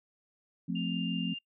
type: chord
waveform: sine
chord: F major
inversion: none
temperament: equal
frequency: 174.61 / 220 / 261.6 Hz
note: F3 / A3 / C4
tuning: 0 / 0 / 0 cents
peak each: -33 / -36 / -36 dBFS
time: 0.68-1.34 s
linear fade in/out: 10 ms
type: tone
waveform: sine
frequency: 2800 Hz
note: F7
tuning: 4 cents sharp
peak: -37 dBFS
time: 0.75-1.39 s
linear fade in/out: 10 ms
effects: noise-tail reverb RT60 0.1 s tail -25 dB re dry